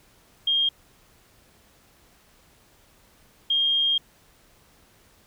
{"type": "tone pair in turn", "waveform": "sine", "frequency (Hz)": [3223, 3223], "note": ["G7", "G7"], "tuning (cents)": [47, 47], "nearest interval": "unison", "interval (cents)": 0, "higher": "neither", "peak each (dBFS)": -19, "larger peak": "neither", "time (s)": [[0.47, 0.69], [3.5, 3.98]], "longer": "second", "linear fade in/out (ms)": 5, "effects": ["pink hiss -58 dBFS RMS until 5.26 s"]}